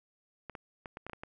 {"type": "clicks", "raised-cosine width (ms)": 0.5, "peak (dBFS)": -27, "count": 8, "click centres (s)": [0.497, 0.552, 0.858, 0.971, 1.066, 1.097, 1.133, 1.235], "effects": []}